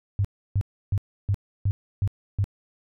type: tone bursts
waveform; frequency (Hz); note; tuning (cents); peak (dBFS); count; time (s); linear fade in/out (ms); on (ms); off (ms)
sine; 99.4; G2; +25; -19; 7; 0.19-2.442; 0; 56; 310
effects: none